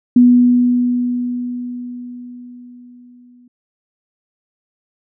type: tone with exponential decay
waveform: sine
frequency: 245.4 Hz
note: B3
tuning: 11 cents flat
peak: -4 dBFS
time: 0.16-3.48 s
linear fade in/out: 5 ms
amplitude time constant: 720 ms
effects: none